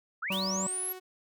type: linear sweep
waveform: sine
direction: up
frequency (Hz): 1202 to 11840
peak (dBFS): -31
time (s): 0.22-0.93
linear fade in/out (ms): 10
type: tone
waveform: sawtooth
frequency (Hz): 370.5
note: F#4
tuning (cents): +2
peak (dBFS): -38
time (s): 0.3-1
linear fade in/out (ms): 20
type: harmonic tone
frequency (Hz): 191.7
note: G3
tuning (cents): -38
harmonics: 1 / 3 / 5 / 6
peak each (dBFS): -33 / -38 / -40 / -41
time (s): 0.3-0.67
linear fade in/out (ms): 5
type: noise with exponential decay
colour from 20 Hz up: white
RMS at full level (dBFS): -40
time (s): 0.32-0.67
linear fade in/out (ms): 2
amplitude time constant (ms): 75
effects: none